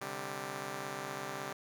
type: chord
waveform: 5% pulse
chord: C suspended second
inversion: none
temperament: just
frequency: 130.81 / 147.16 / 196.22 Hz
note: C3 / D3 / G3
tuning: 0 / +4 / +2 cents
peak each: -33 dBFS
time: 0.01-1.53 s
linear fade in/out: 5 ms
effects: none